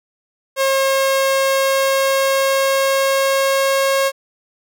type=tone with pitch glide; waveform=sawtooth; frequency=539 to 543.7 Hz; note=C#5 to C#5; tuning=-49 to -34 cents; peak=-10 dBFS; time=0.56-4.12 s; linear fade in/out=50 ms; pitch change=+15 cents; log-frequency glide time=0.7-3.93 s; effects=none